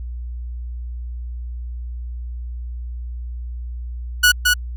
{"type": "tone with echo", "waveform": "sawtooth", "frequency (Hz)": 1468, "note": "F#6", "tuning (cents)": -14, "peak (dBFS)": -6, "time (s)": [4.23, 4.32], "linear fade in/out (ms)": 10, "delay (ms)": 220, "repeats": 1, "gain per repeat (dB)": -3, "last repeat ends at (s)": 4.54, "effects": ["added 60 Hz sine -26 dBFS peak until 4.76 s"]}